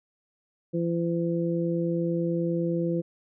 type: harmonic tone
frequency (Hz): 169.4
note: E3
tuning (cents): +48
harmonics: 1 / 2 / 3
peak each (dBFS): -27 / -28 / -31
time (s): 0.73-3.02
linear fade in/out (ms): 20
effects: none